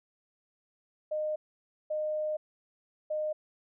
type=tone bursts at uneven times; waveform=sine; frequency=613 Hz; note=D#5; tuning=26 cents flat; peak=-29 dBFS; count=3; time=1.11-1.36 / 1.9-2.37 / 3.1-3.33 s; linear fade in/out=10 ms; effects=none

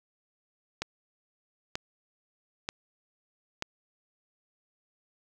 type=click train; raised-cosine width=0.2 ms; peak=-14 dBFS; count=4; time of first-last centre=0.82-3.624 s; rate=1.07 Hz; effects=none

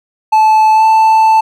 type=tone with pitch glide; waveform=triangle; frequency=870 to 881.6 Hz; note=A5 to A5; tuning=-20 to +3 cents; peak=-3 dBFS; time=0.32-1.41 s; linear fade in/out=10 ms; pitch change=+23 cents; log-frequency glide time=0.73-0.84 s; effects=none

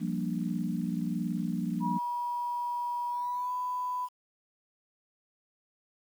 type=chord; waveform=sine; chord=G minor seventh; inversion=third; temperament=equal; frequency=174.61 / 196 / 233.1 / 293.7 Hz; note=F3 / G3 / Bb3 / D4; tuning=0 / 0 / 0 / 0 cents; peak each=-33 / -35 / -34 / -38 dBFS; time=0-1.99 s; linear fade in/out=20 ms
type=tone with pitch glide; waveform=sine; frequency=965 to 995.6 Hz; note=B5 to B5; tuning=-40 to +14 cents; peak=-30 dBFS; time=1.8-4.09 s; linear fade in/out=50 ms; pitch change=+54 cents; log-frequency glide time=3.08-3.52 s
effects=9-bit

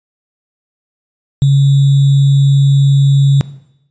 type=tone with sample-and-hold; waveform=sine; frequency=138.59 Hz; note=C#3; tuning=in tune; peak=-5 dBFS; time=1.42-3.41 s; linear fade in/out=0 ms; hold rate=3675 Hz; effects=noise-tail reverb RT60 0.8 s tail -17 dB re dry + resampled to 16000 Hz

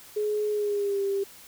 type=tone with pitch glide; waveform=sine; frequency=421.1 to 395.2 Hz; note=G#4 to G4; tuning=+24 to +14 cents; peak=-24 dBFS; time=0.16-1.24 s; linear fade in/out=10 ms; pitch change=-110 cents; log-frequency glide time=0.51-1.02 s; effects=white hiss -49 dBFS RMS until 1.47 s

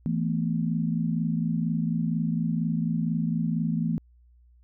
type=chord; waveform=sine; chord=E suspended fourth; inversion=none; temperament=equal with one note detuned; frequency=164.81 / 222.7 / 246.9 Hz; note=E3 / A3 / B3; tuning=0 / +21 / 0 cents; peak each=-26 / -28 / -32 dBFS; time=0.06-3.98 s; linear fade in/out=0 ms; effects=added 60 Hz sine -54 dBFS peak until 4.63 s

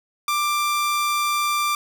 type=tone; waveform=sawtooth; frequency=1182 Hz; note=D6; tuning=11 cents sharp; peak=-16 dBFS; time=0.28-1.75 s; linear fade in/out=2 ms; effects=none

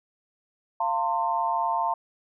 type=tone cluster; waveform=sine; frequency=692 / 904 / 1048 Hz; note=F5 / A5 / C6; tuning=-16 / +47 / +2 cents; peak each=-29 / -25 / -29 dBFS; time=0.8-1.94 s; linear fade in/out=5 ms; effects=none

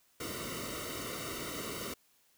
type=noise with comb filter; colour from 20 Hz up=pink; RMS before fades=-40 dBFS; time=0.2-1.94 s; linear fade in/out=5 ms; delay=1.2 ms; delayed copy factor=-1; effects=white hiss -69 dBFS RMS until 2.37 s

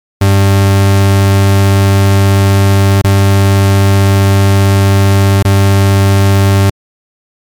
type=tone with dropouts; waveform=40% pulse; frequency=98.3 Hz; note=G2; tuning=5 cents sharp; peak=-4 dBFS; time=0.21-6.7 s; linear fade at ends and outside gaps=5 ms; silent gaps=3.017-3.042 / 5.427-5.449 s; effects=MP3 96 kbps

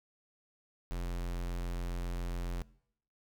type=tone; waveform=square; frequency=43.65 Hz; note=F1; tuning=in tune; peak=-35 dBFS; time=0.91-2.62 s; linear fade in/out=0 ms; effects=noise-tail reverb RT60 0.7 s tail -22 dB re dry

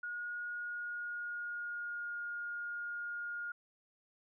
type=tone with pitch glide; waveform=sine; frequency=1441 to 1422.8 Hz; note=F#6 to F6; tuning=-46 to +32 cents; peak=-38 dBFS; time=0.03-3.52 s; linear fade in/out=5 ms; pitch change=-22 cents; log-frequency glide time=0.49-2.19 s; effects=none

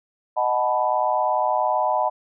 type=chord; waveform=sine; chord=B dominant seventh; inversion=first; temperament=equal with one note detuned; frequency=622.3 / 740 / 868.4 / 987.8 Hz; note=D#5 / F#5 / A5 / B5; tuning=0 / 0 / -23 / 0 cents; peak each=-24 dBFS; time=0.36-2.1 s; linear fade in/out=20 ms; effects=none

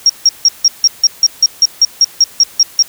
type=tone bursts; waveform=sine; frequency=5588 Hz; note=F8; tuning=in tune; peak=-3 dBFS; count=15; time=0.06-2.825 s; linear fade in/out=2 ms; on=35 ms; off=160 ms; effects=white hiss -37 dBFS RMS until 2.88 s

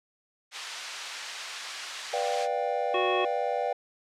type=band-pass noise; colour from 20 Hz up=white; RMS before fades=-39 dBFS; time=0.51-2.48 s; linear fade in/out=50 ms; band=940 to 5000 Hz; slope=12 dB/octave
type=chord; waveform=triangle; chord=G dominant seventh; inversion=first; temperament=just; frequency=490 / 588 / 705.6 / 784 Hz; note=B4 / D5 / F5 / G5; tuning=-14 / +2 / +18 / 0 cents; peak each=-30 dBFS; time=2.13-3.73 s; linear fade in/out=5 ms
type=harmonic tone; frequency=368 Hz; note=F#4; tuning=9 cents flat; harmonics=1 / 3 / 5 / 7 / 9; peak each=-29 / -31 / -38 / -33 / -36 dBFS; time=2.94-3.25 s; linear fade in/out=5 ms
effects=low-pass 9000 Hz 12 dB/octave

